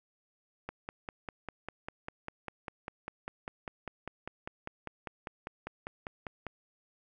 click train, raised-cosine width 0.5 ms, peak -23 dBFS, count 30, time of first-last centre 0.69-6.467 s, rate 5.02 Hz, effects none

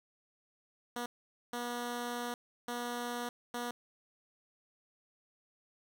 10% pulse tone bursts at uneven times, 241.3 Hz, B3, 40 cents flat, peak -28 dBFS, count 4, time 0.96-1.06 / 1.53-2.34 / 2.68-3.29 / 3.54-3.71 s, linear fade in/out 2 ms, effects none

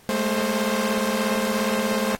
sawtooth tone cluster, 206.1 / 223.1 / 527 Hz, G#3 / A3 / C5, -13 / +24 / +12 cents, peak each -22 dBFS, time 0.09-2.15 s, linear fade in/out 0 ms, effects pink hiss -52 dBFS RMS until 2.19 s + AAC 48 kbps

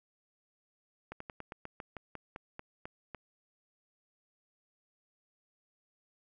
slowing click train, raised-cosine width 0.5 ms, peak -27 dBFS, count 13, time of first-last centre 1.12-3.147 s, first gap 84 ms, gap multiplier 1.12, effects none

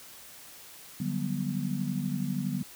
sine chord, G major seventh, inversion second, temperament just, 147 / 183.75 / 196 / 245 Hz, D3 / F#3 / G3 / B3, +2 / -12 / 0 / -14 cents, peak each -34 dBFS, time 1-2.63 s, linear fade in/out 5 ms, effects white hiss -49 dBFS RMS until 2.75 s

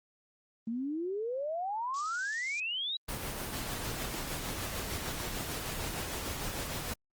sine exponential sweep, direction up, 220 to 3951 Hz, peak -32 dBFS, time 0.67-2.97 s, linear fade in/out 5 ms
pink high-pass noise, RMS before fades -41 dBFS, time 1.94-2.6 s, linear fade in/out 2 ms, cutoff 4900 Hz, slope 24 dB/octave
pink noise with tremolo, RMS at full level -36 dBFS, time 3.08-6.94 s, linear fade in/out 10 ms, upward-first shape sine, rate 6.6 Hz, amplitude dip 30%
effects Opus 24 kbps

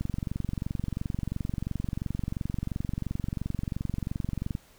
click train, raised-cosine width 5 ms, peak -18 dBFS, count 105, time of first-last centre 0.01-4.551 s, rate 22.9 Hz, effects pink hiss -58 dBFS RMS until 4.78 s

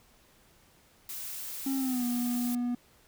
blue noise, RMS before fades -39 dBFS, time 1.09-2.55 s, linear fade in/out 2 ms
triangle tone with pitch glide, 269.7 to 243.1 Hz, C#4 to B3, -47 to -27 cents, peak -26 dBFS, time 1.66-2.75 s, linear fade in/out 5 ms, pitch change -180 cents, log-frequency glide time 1.77-2.04 s
effects pink hiss -62 dBFS RMS until 3.07 s

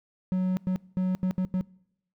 triangle tone bursts at uneven times, 185 Hz, F#3, in tune, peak -21 dBFS, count 6, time 0.32-0.57 / 0.67-0.76 / 0.97-1.15 / 1.23-1.31 / 1.38-1.45 / 1.54-1.61 s, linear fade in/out 0 ms, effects noise-tail reverb RT60 0.8 s tail -24 dB re dry

